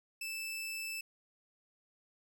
sawtooth tone, 2637 Hz, E7, in tune, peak -35 dBFS, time 0.21-1.01 s, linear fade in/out 5 ms, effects none

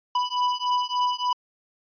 square beating tone pair, 987.8 / 991.2 Hz, B5 / B5, 0 / +6 cents, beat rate 3.4 Hz, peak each -26 dBFS, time 0.15-1.33 s, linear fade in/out 5 ms, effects resampled to 11025 Hz

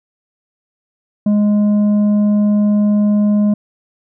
triangle tone with tanh clipping, 207.7 Hz, G#3, in tune, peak -11 dBFS, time 1.26-3.54 s, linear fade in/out 5 ms, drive 10 dB, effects none

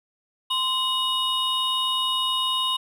triangle tone cluster, 1037 / 2915 / 3708 Hz, C6 / F#7 / A#7, -16 / -26 / -10 cents, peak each -25 / -24 / -25 dBFS, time 0.5-2.77 s, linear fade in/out 10 ms, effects none

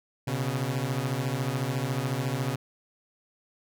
sawtooth beating tone pair, 124 / 138 Hz, B2 / C#3, +7 / -7 cents, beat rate 14 Hz, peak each -26 dBFS, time 0.27-2.56 s, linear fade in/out 10 ms, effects none

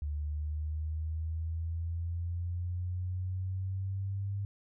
sine exponential sweep, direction up, 73.42 to 100.2 Hz, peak -32 dBFS, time 0.02-4.45 s, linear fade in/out 0 ms, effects none

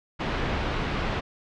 pink low-pass noise, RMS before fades -28 dBFS, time 0.19-1.21 s, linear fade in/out 20 ms, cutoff 3000 Hz, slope 12 dB/octave, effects low-pass 5000 Hz 12 dB/octave

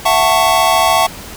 square chord, F# minor seventh, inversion third, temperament just, 666 / 740 / 888 / 1110 Hz, E5 / F#5 / A5 / C#6, +18 / 0 / +16 / +2 cents, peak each -16 dBFS, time 0.05-1.07 s, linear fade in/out 10 ms, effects pink hiss -31 dBFS RMS until 1.36 s

